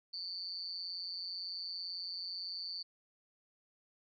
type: tone with amplitude modulation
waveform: sine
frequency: 4529 Hz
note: C#8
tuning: 36 cents sharp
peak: -35 dBFS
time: 0.13-2.83 s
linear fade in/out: 10 ms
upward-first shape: sine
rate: 179 Hz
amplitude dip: 100%
effects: none